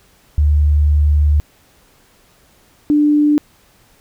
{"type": "tone pair in turn", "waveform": "sine", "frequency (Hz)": [74.1, 296.4], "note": ["D2", "D4"], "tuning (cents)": [16, 16], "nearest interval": "2 octaves", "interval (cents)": 2400, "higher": "second", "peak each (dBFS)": -9, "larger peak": "neither", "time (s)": [[0.38, 1.4], [2.9, 3.38]], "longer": "first", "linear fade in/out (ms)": 0, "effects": ["pink hiss -52 dBFS RMS until 4 s"]}